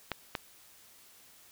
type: clicks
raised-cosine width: 0.3 ms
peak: -16 dBFS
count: 2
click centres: 0.117 / 0.352 s
effects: white hiss -58 dBFS RMS until 1.51 s